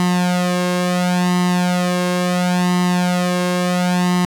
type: tone with flanger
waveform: sawtooth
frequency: 179.1 Hz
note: F3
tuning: 44 cents sharp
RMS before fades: -17 dBFS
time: 0-4.25 s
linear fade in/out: 0 ms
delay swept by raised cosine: 1 to 1.86 ms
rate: 0.72 Hz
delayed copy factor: +0.8
effects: low-pass 11000 Hz 12 dB/octave + 8-bit